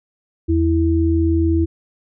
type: tone pair together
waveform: sine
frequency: 82.2 / 328.8 Hz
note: E2 / E4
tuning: -4 / -4 cents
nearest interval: 2 octaves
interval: 2400 cents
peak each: -16 dBFS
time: 0.48-1.66 s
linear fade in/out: 20 ms
effects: none